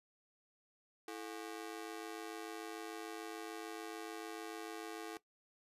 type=ring-modulated tone; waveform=sawtooth; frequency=384.5 Hz; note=G4; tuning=33 cents flat; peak=-37 dBFS; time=1.08-5.17 s; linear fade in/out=0 ms; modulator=53.4 Hz; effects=noise-tail reverb RT60 0.1 s tail -17 dB re dry + resampled to 32000 Hz